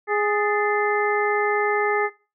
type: harmonic tone with a mistuned harmonic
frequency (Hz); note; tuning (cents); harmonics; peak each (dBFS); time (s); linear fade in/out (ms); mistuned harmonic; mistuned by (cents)
415.3; G#4; 0; 1 / 2 / 3 / 4 / 5; -22 / -25 / -27 / -28 / -29; 0.07-2.1; 50; 4; +94
effects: noise-tail reverb RT60 0.3 s tail -19 dB re dry